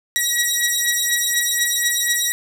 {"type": "beating tone pair", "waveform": "10% pulse", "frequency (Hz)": [1913, 1917.1], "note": ["A#6", "A#6"], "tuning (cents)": [44, 48], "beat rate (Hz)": 4.1, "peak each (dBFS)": -11, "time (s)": [0.16, 2.32], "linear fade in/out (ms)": 0, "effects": []}